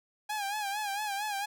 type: tone with vibrato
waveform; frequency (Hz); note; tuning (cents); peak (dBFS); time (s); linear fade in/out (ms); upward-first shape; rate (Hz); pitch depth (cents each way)
sawtooth; 821; G#5; -20; -28; 0.29-1.46; 10; sine; 4.4; 79
effects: none